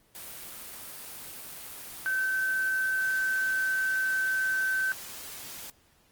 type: tone in noise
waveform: sine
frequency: 1539 Hz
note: G6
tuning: 32 cents flat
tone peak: -25 dBFS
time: 2.06-4.92 s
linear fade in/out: 0 ms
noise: white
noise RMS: -42 dBFS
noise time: 0.15-5.7 s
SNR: +14 dB
effects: pink hiss -64 dBFS RMS until 6.11 s + Opus 24 kbps